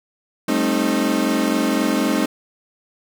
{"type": "chord", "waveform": "35% pulse", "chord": "A half-diminished seventh", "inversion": "third", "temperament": "equal with one note detuned", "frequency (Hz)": [196, 220, 267, 311.1], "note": ["G3", "A3", "C4", "Eb4"], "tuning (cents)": [0, 0, 35, 0], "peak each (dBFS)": [-24, -21, -20, -20], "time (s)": [0.48, 2.26], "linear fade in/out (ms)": 5, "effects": []}